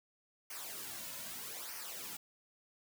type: noise with flanger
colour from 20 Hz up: white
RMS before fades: -45 dBFS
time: 0.5-2.17 s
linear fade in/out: 5 ms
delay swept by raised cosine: 0.26 to 2.56 ms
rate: 0.8 Hz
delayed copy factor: -0.7
effects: none